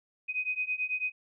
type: beating tone pair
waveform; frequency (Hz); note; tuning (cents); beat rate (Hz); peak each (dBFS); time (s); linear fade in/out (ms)
sine; 2500 / 2509.1; D#7 / D#7; +8 / +14; 9.1; -33 / -32; 0.28-1.12; 20
effects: none